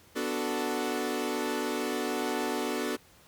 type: chord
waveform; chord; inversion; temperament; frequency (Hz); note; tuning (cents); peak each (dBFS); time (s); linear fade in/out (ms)
sawtooth; B minor seventh; none; equal; 246.9 / 293.7 / 370 / 440; B3 / D4 / F#4 / A4; 0 / 0 / 0 / 0; -31; 0.15-2.97; 20
effects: pink hiss -58 dBFS RMS until 3.27 s + high-pass 60 Hz 12 dB/octave